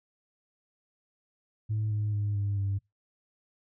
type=tone with pitch steps; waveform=sine; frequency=107.6 / 105.32 / 103.1 / 100.92 / 98.78 Hz; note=A2 / G#2 / G#2 / G#2 / G2; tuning=-38 / +25 / -12 / -49 / +14 cents; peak=-25 dBFS; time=1.69-2.79 s; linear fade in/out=20 ms; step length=220 ms; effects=noise-tail reverb RT60 0.2 s tail -25 dB re dry + tanh soft clip ceiling -24 dBFS